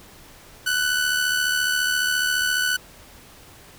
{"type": "tone with amplitude modulation", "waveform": "sawtooth", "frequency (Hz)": 1491, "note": "F#6", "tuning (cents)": 13, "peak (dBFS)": -14, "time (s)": [0.66, 2.77], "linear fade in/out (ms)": 10, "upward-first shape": "sine", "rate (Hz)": 74.5, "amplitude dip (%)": 50, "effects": ["pink hiss -47 dBFS RMS until 3.78 s"]}